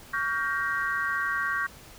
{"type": "chord", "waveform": "sine", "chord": "G half-diminished seventh", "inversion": "second", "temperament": "just", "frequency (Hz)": [1128.9, 1411.2, 1568, 1881.6], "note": ["Db6", "F6", "G6", "Bb6"], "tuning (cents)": [31, 18, 0, 16], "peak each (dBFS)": [-31, -34, -29, -32], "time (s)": [0.13, 1.67], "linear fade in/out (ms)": 10, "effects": ["pink hiss -49 dBFS RMS until 1.98 s"]}